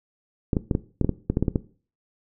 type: clicks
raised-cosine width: 3 ms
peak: -8 dBFS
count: 12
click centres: 0.532 / 0.568 / 0.712 / 0.751 / 1.013 / 1.046 / 1.093 / 1.3 / 1.371 / 1.426 / 1.482 / 1.558 s
effects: noise-tail reverb RT60 0.4 s tail -17 dB re dry